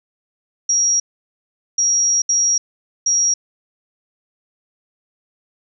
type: tone bursts at uneven times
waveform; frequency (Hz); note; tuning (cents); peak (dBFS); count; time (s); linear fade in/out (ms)
sine; 5670; F8; +25; -13; 4; 0.69-1 / 1.78-2.22 / 2.29-2.58 / 3.06-3.34; 5
effects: none